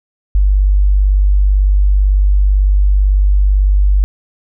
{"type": "tone", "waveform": "sine", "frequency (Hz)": 49, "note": "G1", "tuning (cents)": 0, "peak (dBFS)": -7, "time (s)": [0.35, 4.04], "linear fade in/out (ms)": 0, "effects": []}